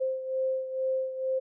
sine beating tone pair, 523.3 / 525.5 Hz, C5 / C5, 0 / +7 cents, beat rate 2.2 Hz, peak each -28 / -34 dBFS, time 0-1.4 s, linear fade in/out 20 ms, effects none

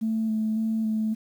sine tone with vibrato, 220 Hz, A3, in tune, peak -22 dBFS, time 0.01-1.15 s, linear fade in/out 20 ms, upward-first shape square, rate 1.8 Hz, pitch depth 15 cents each way, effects tanh soft clip ceiling -18 dBFS + 9-bit

